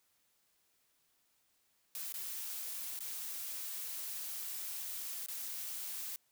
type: noise with dropouts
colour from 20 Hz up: blue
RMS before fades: -42 dBFS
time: 1.95-6.16 s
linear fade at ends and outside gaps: 1 ms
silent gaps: 2.124-2.14 / 2.991-3.005 / 5.262-5.284 s
effects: white hiss -75 dBFS RMS until 6.31 s